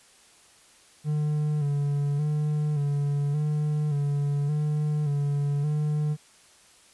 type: tone with vibrato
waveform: triangle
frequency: 146.83 Hz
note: D3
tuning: in tune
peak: -21 dBFS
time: 1.04-6.17 s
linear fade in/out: 50 ms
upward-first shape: square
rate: 0.87 Hz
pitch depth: 42 cents each way
effects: white hiss -56 dBFS RMS until 6.93 s + resampled to 24000 Hz